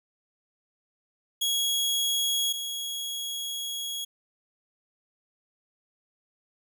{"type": "tone pair in turn", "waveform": "sawtooth", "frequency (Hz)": [3322, 3322], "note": ["G#7", "G#7"], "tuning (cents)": [0, 0], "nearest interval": "unison", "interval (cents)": 0, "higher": "neither", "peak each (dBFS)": [-21, -28], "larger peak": "first", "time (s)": [[1.41, 2.53], [2.53, 4.05]], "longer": "second", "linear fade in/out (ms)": 10, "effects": []}